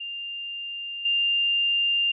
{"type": "tone with level steps", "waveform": "sine", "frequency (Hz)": 2796, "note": "F7", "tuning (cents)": 1, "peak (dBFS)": [-31, -20], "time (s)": [0, 2.12], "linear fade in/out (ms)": 10, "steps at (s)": 1.05, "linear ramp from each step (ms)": 5, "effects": []}